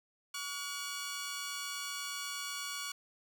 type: tone pair together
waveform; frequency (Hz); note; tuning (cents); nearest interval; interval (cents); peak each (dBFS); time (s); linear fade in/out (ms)
10% pulse; 1135 / 1440.8; C#6 / F#6; +41 / -46; major third; 413; -32 / -33; 0.34-2.92; 5
effects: none